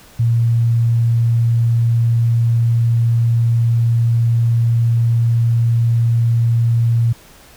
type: tone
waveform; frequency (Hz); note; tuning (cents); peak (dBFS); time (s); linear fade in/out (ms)
sine; 116.54; A#2; 0; -11; 0.19-7.13; 10
effects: pink hiss -44 dBFS RMS until 7.56 s